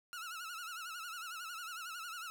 sawtooth tone with vibrato, 1371 Hz, F6, 32 cents flat, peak -39 dBFS, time 0.13-2.3 s, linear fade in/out 0 ms, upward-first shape sine, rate 11 Hz, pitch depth 110 cents each way, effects 11-bit

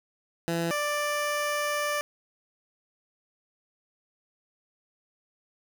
15% pulse tone pair in turn, 168 / 589.1 Hz, E3 / D5, +33 / +5 cents, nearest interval octave + minor seventh, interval 2172 cents, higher second, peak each -20 dBFS, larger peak neither, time 0.48-0.71 / 0.71-2.01 s, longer second, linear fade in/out 0 ms, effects none

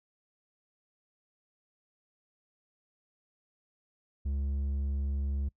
square tone with low-pass filter, 69.7 Hz, C#2, 10 cents sharp, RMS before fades -32 dBFS, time 4.25-5.49 s, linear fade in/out 10 ms, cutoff 170 Hz, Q 0.52, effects noise-tail reverb RT60 0.1 s tail -23 dB re dry

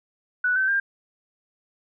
sine tone with pitch steps, 1480 / 1537.5 / 1597.3 Hz, F#6 / G6 / G6, 0 / -34 / +32 cents, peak -19 dBFS, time 0.44-0.8 s, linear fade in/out 5 ms, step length 120 ms, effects none

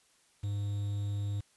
triangle tone with quantisation, 101.7 Hz, G#2, 36 cents flat, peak -29 dBFS, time 0.43-1.41 s, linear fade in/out 10 ms, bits 9, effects white hiss -67 dBFS RMS until 1.56 s + resampled to 24000 Hz

